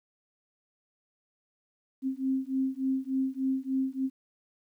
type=beating tone pair; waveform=sine; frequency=263.2 / 266.6 Hz; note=C4 / C4; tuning=+10 / +33 cents; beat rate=3.4 Hz; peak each=-30 dBFS; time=2.02-4.1 s; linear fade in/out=50 ms; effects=11-bit